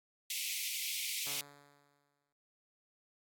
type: high-pass noise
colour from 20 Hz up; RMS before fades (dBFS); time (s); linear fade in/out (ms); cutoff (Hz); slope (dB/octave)
pink; -38; 0.3-1.41; 2; 2100; 96
type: tone with exponential decay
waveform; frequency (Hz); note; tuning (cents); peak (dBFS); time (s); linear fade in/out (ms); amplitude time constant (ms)
5% pulse; 143.3; D3; -42; -35; 1.27-2.33; 0; 230
effects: AAC 64 kbps